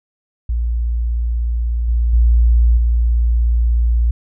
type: tone with level steps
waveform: sine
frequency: 58.27 Hz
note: A#1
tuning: in tune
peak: -15 / -12 / -8 / -11 dBFS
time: 0.49-4.11 s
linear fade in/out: 5 ms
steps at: 1.88 / 2.13 / 2.77 s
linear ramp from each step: 5 ms
effects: none